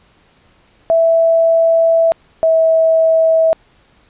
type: tone pair in turn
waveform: sine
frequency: 659.3 / 648.3 Hz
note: E5 / E5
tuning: 0 / -29 cents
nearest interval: unison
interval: 29 cents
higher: first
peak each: -8 dBFS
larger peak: neither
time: 0.9-2.12 / 2.43-3.53 s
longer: first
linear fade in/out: 0 ms
effects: pink hiss -52 dBFS RMS until 4.09 s + resampled to 8000 Hz